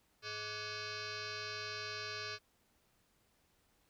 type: tone with frequency modulation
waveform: sine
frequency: 1480 Hz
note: F#6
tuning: in tune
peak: -40 dBFS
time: 0.22-2.39 s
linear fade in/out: 50 ms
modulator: 528 Hz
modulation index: 7
effects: pink hiss -74 dBFS RMS until 3.89 s